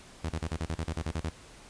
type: tone bursts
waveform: sawtooth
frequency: 80.8 Hz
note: E2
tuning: 34 cents flat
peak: -26 dBFS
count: 12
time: 0.24-1.297 s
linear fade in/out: 5 ms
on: 56 ms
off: 35 ms
effects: pink hiss -52 dBFS RMS until 1.69 s + resampled to 22050 Hz